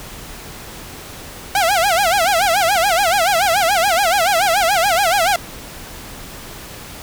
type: tone with vibrato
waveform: sawtooth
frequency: 735 Hz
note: F#5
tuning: 12 cents flat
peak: -9 dBFS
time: 1.55-5.36 s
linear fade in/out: 2 ms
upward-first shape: sine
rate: 7 Hz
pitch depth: 210 cents each way
effects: pink hiss -34 dBFS RMS until 7.02 s